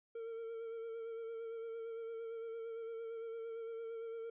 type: tone with vibrato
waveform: triangle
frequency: 455.8 Hz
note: A#4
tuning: 39 cents flat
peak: -40 dBFS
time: 0.15-4.3 s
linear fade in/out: 5 ms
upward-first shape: sine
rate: 8.8 Hz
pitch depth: 27 cents each way
effects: resampled to 8000 Hz